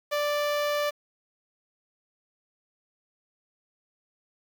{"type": "tone with notch filter", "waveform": "sawtooth", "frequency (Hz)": 587.3, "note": "D5", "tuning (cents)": 0, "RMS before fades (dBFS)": -27, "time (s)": [0.11, 0.91], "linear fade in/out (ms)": 20, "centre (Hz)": 8800, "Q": 1, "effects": ["8-bit"]}